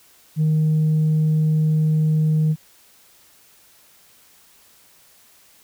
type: tone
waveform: sine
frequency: 155.56 Hz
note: D#3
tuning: in tune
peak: -13 dBFS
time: 0.36-2.56 s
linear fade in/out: 50 ms
effects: tanh soft clip ceiling -13 dBFS + white hiss -53 dBFS RMS until 5.63 s